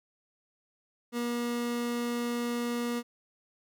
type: tone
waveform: 30% pulse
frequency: 239 Hz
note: A#3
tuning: 43 cents sharp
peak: -27 dBFS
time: 1.12-3.03 s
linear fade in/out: 50 ms
effects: none